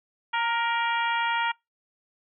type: harmonic tone with a mistuned harmonic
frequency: 470 Hz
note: A#4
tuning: 14 cents sharp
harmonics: 2 / 3 / 4 / 5 / 6 / 7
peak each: -26 / -30 / -32 / -34 / -36 / -37 dBFS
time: 0.33-1.52 s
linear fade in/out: 10 ms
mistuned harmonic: 2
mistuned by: -24 cents
effects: noise-tail reverb RT60 0.2 s tail -26 dB re dry